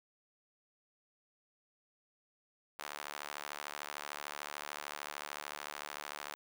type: tone with high-pass filter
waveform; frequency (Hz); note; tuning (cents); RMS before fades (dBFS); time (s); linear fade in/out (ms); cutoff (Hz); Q
sawtooth; 73.42; D2; 0; -45; 2.79-6.35; 0; 1000; 1
effects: none